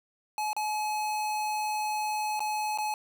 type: tone with dropouts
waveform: square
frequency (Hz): 851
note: G#5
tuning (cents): +42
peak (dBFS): -29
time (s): 0.38-2.94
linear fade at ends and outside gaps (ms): 1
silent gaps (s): 0.531-0.565 / 2.394-2.404 / 2.776-2.785
effects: none